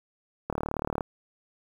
click train, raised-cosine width 1 ms, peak -15 dBFS, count 20, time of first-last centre 0.5-1.008 s, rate 37.4 Hz, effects 8-bit

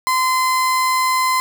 35% pulse tone, 1030 Hz, C6, 28 cents flat, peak -13 dBFS, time 0.07-1.4 s, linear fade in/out 0 ms, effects none

